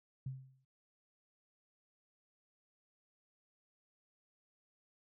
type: tone with exponential decay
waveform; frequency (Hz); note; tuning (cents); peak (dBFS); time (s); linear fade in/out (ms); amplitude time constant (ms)
sine; 131.9; C3; +14; -36; 0.26-0.65; 5; 83
effects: none